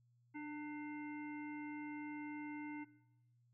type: harmonic tone with a mistuned harmonic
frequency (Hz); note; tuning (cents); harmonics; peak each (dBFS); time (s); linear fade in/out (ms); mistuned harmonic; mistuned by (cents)
300; D4; +37; 1 / 3 / 5 / 7 / 9; -45 / -53 / -58 / -53 / -66; 0.34-2.85; 20; 1; -20
effects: noise-tail reverb RT60 0.9 s tail -19 dB re dry + added 120 Hz sine -70 dBFS peak until 3.53 s